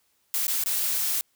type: noise with dropouts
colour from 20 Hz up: blue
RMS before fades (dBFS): -26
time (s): 0.34-1.21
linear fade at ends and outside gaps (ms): 0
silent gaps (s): 0.468-0.481 / 0.638-0.66
effects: white hiss -69 dBFS RMS until 1.35 s